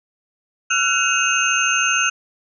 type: tone cluster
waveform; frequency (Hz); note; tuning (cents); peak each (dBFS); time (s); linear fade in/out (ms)
sine; 1356 / 1489 / 2555 / 2793 / 6320; E6 / F#6 / D#7 / F7 / G8; +49 / +11 / +45 / -1 / +13; -22; 0.7-2.1; 10
effects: none